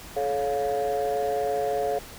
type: tone cluster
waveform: sine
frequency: 430.4 / 556 / 705 Hz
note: A4 / C#5 / F5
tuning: -38 / +5 / +16 cents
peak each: -26 / -27 / -26 dBFS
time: 0.16-1.99 s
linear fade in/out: 10 ms
effects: tanh soft clip ceiling -19 dBFS + pink hiss -43 dBFS RMS until 2.18 s